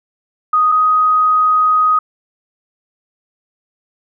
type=tone pair in turn; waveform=sine; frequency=1244.5 / 1252.4 Hz; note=D#6 / D#6; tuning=0 / +11 cents; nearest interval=unison; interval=11 cents; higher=second; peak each=-9 dBFS; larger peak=neither; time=0.53-0.72 / 0.72-1.99 s; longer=second; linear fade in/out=5 ms; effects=none